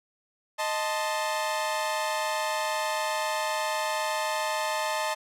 sawtooth chord, A diminished, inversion second, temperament equal, 622.3 / 880 / 1046.5 Hz, Eb5 / A5 / C6, 0 / 0 / 0 cents, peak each -27 / -26 / -31 dBFS, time 0.58-5.15 s, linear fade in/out 20 ms, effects low-pass 12000 Hz 12 dB/octave

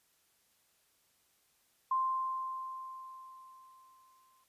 sine tone with exponential decay, 1046.5 Hz, C6, in tune, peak -27 dBFS, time 1.91-4.44 s, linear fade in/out 5 ms, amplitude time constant 550 ms, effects white hiss -72 dBFS RMS until 4.48 s + resampled to 32000 Hz

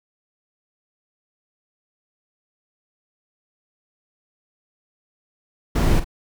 brown noise with echo, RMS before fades -17 dBFS, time 5.75-6 s, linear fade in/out 10 ms, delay 45 ms, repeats 1, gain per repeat -11 dB, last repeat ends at 6.045 s, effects none

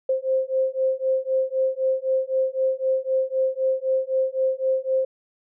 sine beating tone pair, 523.3 / 527.2 Hz, C5 / C5, 0 / +13 cents, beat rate 3.9 Hz, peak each -23 / -23 dBFS, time 0.09-5.05 s, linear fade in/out 5 ms, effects none

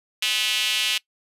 square tone with high-pass filter, 115.4 Hz, A#2, 17 cents flat, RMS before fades -23 dBFS, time 0.22-0.98 s, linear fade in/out 5 ms, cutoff 2900 Hz, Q 3.5, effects noise-tail reverb RT60 0.1 s tail -22 dB re dry + resampled to 32000 Hz

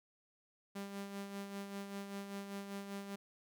sawtooth tone with tremolo, 198.9 Hz, G3, 25 cents sharp, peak -37 dBFS, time 0.75-3.16 s, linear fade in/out 10 ms, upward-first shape sine, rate 5.1 Hz, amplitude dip 50%, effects none

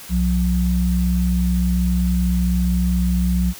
sine tone pair together, 63.5 / 179.09 Hz, B1 / F3, +49 / +44 cents, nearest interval octave + tritone, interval 1795 cents, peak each -18 dBFS, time 0.09-3.54 s, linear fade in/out 50 ms, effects white hiss -38 dBFS RMS until 3.59 s

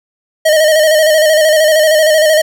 square tone with vibrato, 622.3 Hz, D#5, in tune, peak -7 dBFS, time 0.45-2.42 s, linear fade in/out 10 ms, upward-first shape square, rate 13 Hz, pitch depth 42 cents each way, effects none

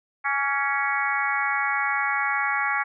harmonic tone with a mistuned harmonic, 277.6 Hz, C#4, 3 cents sharp, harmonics 3 / 4 / 5 / 6 / 7 / 8, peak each -29 / -29 / -29 / -29 / -29 / -29 dBFS, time 0.24-2.84 s, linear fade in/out 20 ms, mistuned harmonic 4, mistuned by +34 cents, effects none

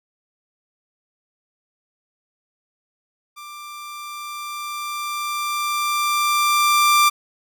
sawtooth tone with level ramp, 1183 Hz, D6, 12 cents sharp, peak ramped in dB -32 to -8 dBFS, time 3.36-7.1 s, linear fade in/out 20 ms, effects none

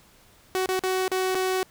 sawtooth tone with dropouts, 374.1 Hz, F#4, 19 cents sharp, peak -19 dBFS, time 0.55-1.63 s, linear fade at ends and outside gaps 0 ms, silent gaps 0.659-0.689 / 0.792-0.837 / 1.08-1.116 / 1.347-1.353 s, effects pink hiss -56 dBFS RMS until 1.7 s

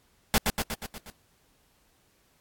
pink noise with echo, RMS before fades -21 dBFS, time 0.34-0.38 s, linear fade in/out 0 ms, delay 120 ms, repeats 6, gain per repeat -4 dB, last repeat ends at 1.1 s, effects pink hiss -66 dBFS RMS until 2.4 s + AAC 64 kbps

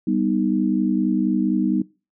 sine chord, G augmented, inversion none, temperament equal, 196 / 246.9 / 311.1 Hz, G3 / B3 / D#4, 0 / 0 / 0 cents, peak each -22 dBFS, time 0.07-1.82 s, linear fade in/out 5 ms, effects noise-tail reverb RT60 0.3 s tail -21 dB re dry

